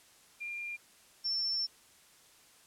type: tone pair in turn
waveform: sine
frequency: 2397 / 5393 Hz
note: D7 / E8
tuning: +35 / +39 cents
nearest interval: octave + major second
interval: 1404 cents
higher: second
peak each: -37 / -30 dBFS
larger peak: second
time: 0.4-0.77 / 1.24-1.67 s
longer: second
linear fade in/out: 20 ms
effects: white hiss -61 dBFS RMS until 2.66 s + low-pass 11000 Hz 12 dB/octave